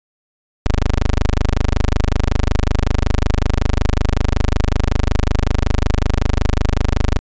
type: tone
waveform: 15% pulse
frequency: 25.38 Hz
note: G#0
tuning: 39 cents flat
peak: -7 dBFS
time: 0.66-7.19 s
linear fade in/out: 0 ms
effects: resampled to 16000 Hz